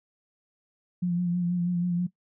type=tone with vibrato; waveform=sine; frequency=175.8 Hz; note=F3; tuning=12 cents sharp; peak=-23 dBFS; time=1.02-2.07 s; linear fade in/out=10 ms; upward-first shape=sine; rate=6.2 Hz; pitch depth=32 cents each way; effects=noise-tail reverb RT60 0.1 s tail -18 dB re dry